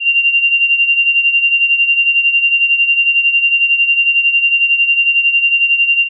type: beating tone pair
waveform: sine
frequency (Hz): 2771 / 2782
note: F7 / F7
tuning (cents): -14 / -7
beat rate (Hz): 11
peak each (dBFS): -10 / -16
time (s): 0-6.09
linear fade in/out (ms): 50
effects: none